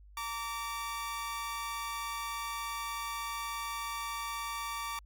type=tone pair together; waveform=sawtooth; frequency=919 / 1157.9 Hz; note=A#5 / D6; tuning=-25 / -25 cents; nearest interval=major third; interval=400 cents; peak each=-37 / -33 dBFS; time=0.17-4.99 s; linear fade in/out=2 ms; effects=added 50 Hz sine -52 dBFS peak until 5.05 s + MP3 96 kbps